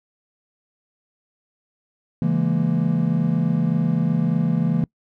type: chord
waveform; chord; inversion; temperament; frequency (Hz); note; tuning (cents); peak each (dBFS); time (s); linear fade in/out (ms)
triangle; A# half-diminished seventh; first; just; 139.85 / 167.82 / 209.8 / 233.1; C#3 / E3 / G#3 / A#3; +16 / +31 / +18 / 0; -23 / -18 / -24 / -22; 2.22-4.84; 2
effects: noise-tail reverb RT60 0.1 s tail -25 dB re dry